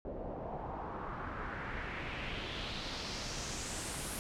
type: noise with low-pass filter sweep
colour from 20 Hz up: pink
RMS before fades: -41 dBFS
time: 0.05-4.19 s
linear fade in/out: 0 ms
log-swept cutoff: 550 to 11000 Hz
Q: 2.5
effects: none